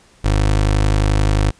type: tone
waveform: 25% pulse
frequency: 51.4 Hz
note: G#1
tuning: 17 cents flat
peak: -9 dBFS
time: 0.24-1.51 s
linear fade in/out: 10 ms
effects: pink hiss -51 dBFS RMS until 1.59 s + resampled to 22050 Hz